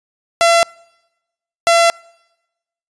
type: tone bursts at uneven times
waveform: sawtooth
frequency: 677 Hz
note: E5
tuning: 46 cents sharp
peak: -5 dBFS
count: 2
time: 0.41-0.63 / 1.67-1.9 s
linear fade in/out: 0 ms
effects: noise-tail reverb RT60 1.0 s tail -26 dB re dry + resampled to 22050 Hz